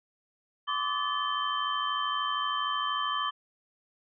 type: tone cluster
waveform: sine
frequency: 1027 / 1151 / 1244 / 1736 / 3106 Hz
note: C6 / D6 / D#6 / A6 / G7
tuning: -33 / -35 / -1 / -24 / -17 cents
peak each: -37 / -30 / -38 / -38 / -34 dBFS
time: 0.67-3.31 s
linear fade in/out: 20 ms
effects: none